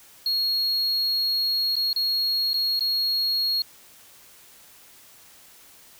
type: tone with dropouts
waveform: triangle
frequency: 4300 Hz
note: C8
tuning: 47 cents sharp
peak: -20 dBFS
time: 0.26-3.62 s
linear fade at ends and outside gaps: 2 ms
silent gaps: 1.756-1.765 / 1.93-1.961 / 2.533-2.541 / 2.794-2.807 s
effects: white hiss -51 dBFS RMS until 5.99 s